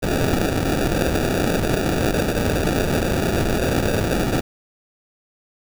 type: noise with sample-and-hold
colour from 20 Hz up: white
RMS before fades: -20 dBFS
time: 0.02-4.41 s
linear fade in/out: 20 ms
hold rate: 1050 Hz
effects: none